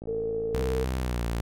click train, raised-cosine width 2 ms, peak -26 dBFS, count 34, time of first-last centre 0.02-0.619 s, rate 55.1 Hz
sine tone with vibrato, 451.5 Hz, A4, 45 cents sharp, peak -27 dBFS, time 0.07-0.85 s, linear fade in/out 20 ms, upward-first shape square, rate 19 Hz, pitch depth 21 cents each way
sawtooth tone with pitch glide, 64.2 to 57.86 Hz, C2 to A#1, -32 to -12 cents, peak -23 dBFS, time 0.54-1.41 s, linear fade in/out 5 ms, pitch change -180 cents, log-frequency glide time 0.98-1.26 s
effects none

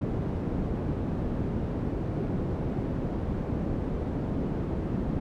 white low-pass noise, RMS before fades -30 dBFS, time 0.01-5.2 s, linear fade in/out 10 ms, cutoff 270 Hz, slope 12 dB/octave, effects none

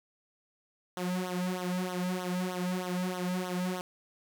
sawtooth tone with flanger, 181.6 Hz, F#3, 32 cents flat, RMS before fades -33 dBFS, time 0.97-3.81 s, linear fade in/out 0 ms, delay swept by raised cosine 0.41 to 2.81 ms, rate 3.2 Hz, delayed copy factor -0.85, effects none

